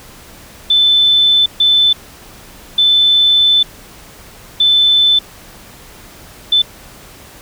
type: tone bursts at uneven times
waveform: sine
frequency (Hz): 3520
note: A7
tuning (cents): 0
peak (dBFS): -7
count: 5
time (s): 0.7-1.46 / 1.6-1.93 / 2.78-3.63 / 4.6-5.19 / 6.52-6.62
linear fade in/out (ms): 5
effects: pink hiss -38 dBFS RMS until 7.41 s